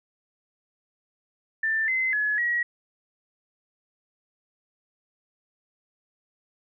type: tone with pitch steps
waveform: sine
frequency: 1778 / 2055 / 1699 / 1910 Hz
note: A6 / C7 / G#6 / A#6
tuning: +18 / -32 / +39 / +42 cents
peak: -22 dBFS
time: 1.63-2.63 s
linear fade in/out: 5 ms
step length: 250 ms
effects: none